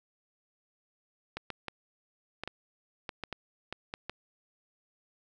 clicks, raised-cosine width 0.3 ms, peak -20 dBFS, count 11, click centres 1.37 / 1.503 / 1.683 / 2.436 / 2.476 / 3.092 / 3.237 / 3.327 / 3.726 / 3.939 / 4.096 s, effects none

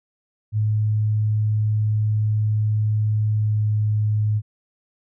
sine tone with pitch glide, 107.1 to 106.42 Hz, A2 to G#2, -46 to +43 cents, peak -17 dBFS, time 0.52-4.42 s, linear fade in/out 50 ms, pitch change -11 cents, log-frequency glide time 3.33-3.66 s, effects none

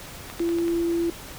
click train, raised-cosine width 0.3 ms, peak -20 dBFS, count 5, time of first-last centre 0.3-0.681 s, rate 10.5 Hz
sine tone, 338.7 Hz, E4, 47 cents sharp, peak -21 dBFS, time 0.4-1.1 s, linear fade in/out 2 ms
effects pink hiss -40 dBFS RMS until 1.38 s

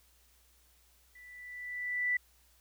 sine tone with level ramp, 1975.5 Hz, B6, in tune, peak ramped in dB -52 to -26 dBFS, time 1.15-2.17 s, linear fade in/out 5 ms, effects added 60 Hz sine -67 dBFS peak until 2.6 s + white hiss -67 dBFS RMS until 2.6 s

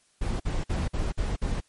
brown noise bursts, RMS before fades -27 dBFS, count 6, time 0.21-1.605 s, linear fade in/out 10 ms, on 190 ms, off 51 ms, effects white hiss -65 dBFS RMS until 1.68 s + MP3 48 kbps

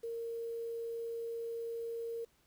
sine tone with quantisation, 462.3 Hz, A#4, 14 cents flat, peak -37 dBFS, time 0.03-2.25 s, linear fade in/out 10 ms, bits 10, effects pink hiss -71 dBFS RMS until 2.46 s

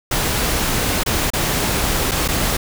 pink noise with dropouts, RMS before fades -19 dBFS, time 0.11-2.57 s, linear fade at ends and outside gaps 5 ms, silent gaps 1.035-1.061 / 1.303-1.334 / 2.112-2.116 / 2.279-2.285 s, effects none

